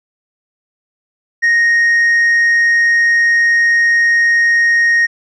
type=tone with tanh clipping; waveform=sine; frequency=1864.7 Hz; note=A#6; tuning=in tune; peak=-9 dBFS; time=1.42-5.07 s; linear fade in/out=20 ms; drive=2 dB; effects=none